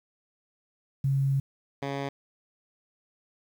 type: tone pair in turn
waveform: sine / 10% pulse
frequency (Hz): 136.7 / 139.09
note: C#3 / C#3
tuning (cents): -24 / +6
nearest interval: unison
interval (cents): 30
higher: second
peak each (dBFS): -22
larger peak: neither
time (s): 1.04-1.4 / 1.82-2.09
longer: first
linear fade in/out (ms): 5
effects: low-pass 4000 Hz 12 dB/octave + 9-bit